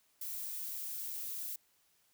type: noise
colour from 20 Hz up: violet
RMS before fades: -41 dBFS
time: 0.21-1.56 s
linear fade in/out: 5 ms
effects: white hiss -72 dBFS RMS until 2.13 s